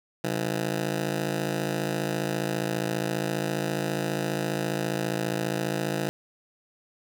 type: ring-modulated tone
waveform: 15% pulse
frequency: 164.81 Hz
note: E3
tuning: in tune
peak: -17 dBFS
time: 0.24-6.09 s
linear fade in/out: 0 ms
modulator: 27.4 Hz
effects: none